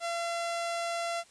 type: tone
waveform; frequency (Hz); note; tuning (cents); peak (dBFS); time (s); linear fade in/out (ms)
sawtooth; 681; F5; -44; -27; 0-1.24; 50
effects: white hiss -59 dBFS RMS until 1.3 s + resampled to 22050 Hz